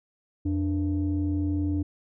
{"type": "tone pair together", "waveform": "sine", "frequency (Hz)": [86.97, 293.7], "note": ["F2", "D4"], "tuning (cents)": [-7, 0], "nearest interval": "octave + major sixth", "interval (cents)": 2107, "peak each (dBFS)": -25, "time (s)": [0.45, 1.83], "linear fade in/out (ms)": 10, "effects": ["tanh soft clip ceiling -19 dBFS"]}